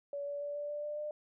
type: tone with pitch steps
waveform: sine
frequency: 569 / 574 / 578.9 / 584 / 589.1 / 594.2 / 599.4 Hz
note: C#5 / D5 / D5 / D5 / D5 / D5 / D5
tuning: +45 / -40 / -25 / -10 / +5 / +20 / +35 cents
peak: -36 dBFS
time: 0.13-1.11 s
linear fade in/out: 2 ms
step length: 140 ms
effects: none